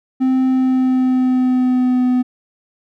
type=tone with pitch glide; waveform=triangle; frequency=260 to 251.1 Hz; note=C4 to B3; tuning=-11 to +29 cents; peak=-10 dBFS; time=0.2-2.23 s; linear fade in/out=20 ms; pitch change=-60 cents; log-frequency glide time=0.47-2.05 s; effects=none